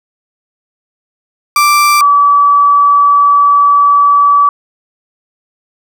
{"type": "tone pair in turn", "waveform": ["35% pulse", "sine"], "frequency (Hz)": [1174.7, 1148.5], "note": ["D6", "D6"], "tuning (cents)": [0, -39], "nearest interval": "unison", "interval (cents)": 39, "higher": "first", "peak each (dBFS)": -4, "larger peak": "neither", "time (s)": [[1.56, 2.01], [2.01, 4.49]], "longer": "second", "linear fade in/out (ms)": 2, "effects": []}